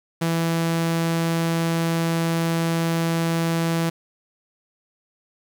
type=tone; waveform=sawtooth; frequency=165.8 Hz; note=E3; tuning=10 cents sharp; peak=-16 dBFS; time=0.21-3.9 s; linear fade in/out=10 ms; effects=9-bit